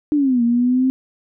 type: exponential two-way sweep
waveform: sine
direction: down then up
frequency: 304.8 to 233.1 to 263.2 Hz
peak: -13 dBFS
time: 0.12-0.9 s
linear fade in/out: 0 ms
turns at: 0.43 s
effects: none